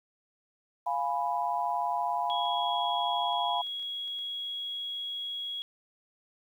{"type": "chord", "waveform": "sine", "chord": "F diminished", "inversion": "none", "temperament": "equal", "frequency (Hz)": [698.5, 830.6, 987.8], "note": ["F5", "Ab5", "Cb6"], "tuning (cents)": [0, 0, 0], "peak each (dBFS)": [-32, -32, -31], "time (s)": [0.86, 3.62], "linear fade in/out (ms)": 10}
{"type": "tone", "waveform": "sine", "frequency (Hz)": 3322, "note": "G#7", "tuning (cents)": 0, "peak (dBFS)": -33, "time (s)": [2.3, 5.62], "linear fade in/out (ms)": 0}
{"type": "clicks", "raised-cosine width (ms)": 0.2, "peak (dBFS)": -40, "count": 8, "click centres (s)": [2.455, 3.328, 3.585, 3.669, 3.796, 3.826, 4.078, 4.189]}
{"effects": ["10-bit"]}